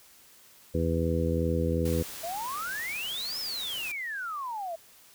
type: harmonic tone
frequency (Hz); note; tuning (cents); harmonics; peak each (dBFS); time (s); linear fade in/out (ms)
82.6; E2; +4; 1 / 2 / 3 / 4 / 5 / 6; -29 / -31 / -33 / -34 / -35 / -31; 0.74-2.03; 10
type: noise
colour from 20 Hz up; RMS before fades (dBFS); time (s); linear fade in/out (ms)
white; -41; 1.85-3.92; 5
type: exponential two-way sweep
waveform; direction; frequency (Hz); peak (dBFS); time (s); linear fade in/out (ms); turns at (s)
sine; up then down; 640 to 5380 to 640; -32; 2.23-4.76; 10; 3.39
effects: white hiss -56 dBFS RMS until 5.14 s